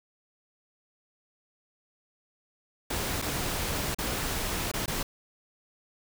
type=noise with dropouts; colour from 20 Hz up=pink; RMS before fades=-31 dBFS; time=2.9-5.03 s; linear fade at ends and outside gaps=5 ms; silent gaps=3.218-3.222 / 3.947-3.985 / 4.716-4.737 / 4.86-4.878 s; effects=none